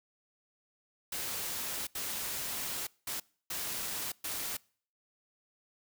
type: noise bursts at uneven times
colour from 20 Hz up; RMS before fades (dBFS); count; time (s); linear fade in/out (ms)
white; -37; 5; 1.12-1.87 / 1.95-2.87 / 3.07-3.2 / 3.5-4.12 / 4.24-4.57; 5
effects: noise-tail reverb RT60 0.5 s tail -25 dB re dry